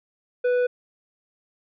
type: tone with tanh clipping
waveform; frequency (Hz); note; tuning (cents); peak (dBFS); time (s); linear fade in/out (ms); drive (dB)
triangle; 493.9; B4; 0; -20; 0.44-0.67; 10; 12
effects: none